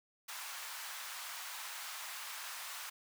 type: high-pass noise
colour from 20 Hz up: pink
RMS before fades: -45 dBFS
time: 0.28-2.9 s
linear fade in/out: 10 ms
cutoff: 920 Hz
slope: 24 dB/octave
effects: none